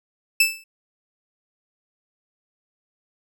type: tone with exponential decay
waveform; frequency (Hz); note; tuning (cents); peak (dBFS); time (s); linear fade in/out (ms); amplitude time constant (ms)
sawtooth; 2637; E7; 0; -8; 0.4-0.64; 5; 52
effects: none